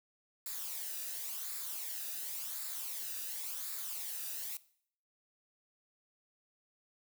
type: noise with flanger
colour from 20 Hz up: blue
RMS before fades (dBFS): -41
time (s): 0.46-4.57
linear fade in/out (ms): 2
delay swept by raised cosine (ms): 0.33 to 0.94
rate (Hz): 0.92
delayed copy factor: -0.55
effects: noise-tail reverb RT60 0.6 s tail -19 dB re dry